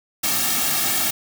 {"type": "noise with comb filter", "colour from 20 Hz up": "white", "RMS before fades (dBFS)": -21, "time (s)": [0.23, 1.11], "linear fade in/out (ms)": 10, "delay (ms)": 2, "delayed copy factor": -0.9, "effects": []}